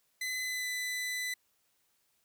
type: tone with pitch glide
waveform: sawtooth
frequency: 2021 to 2000 Hz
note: B6 to B6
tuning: +39 to +21 cents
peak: -30 dBFS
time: 0.21-1.34 s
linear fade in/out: 5 ms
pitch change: -18 cents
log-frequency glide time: 0.42-0.66 s
effects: white hiss -74 dBFS RMS until 2.24 s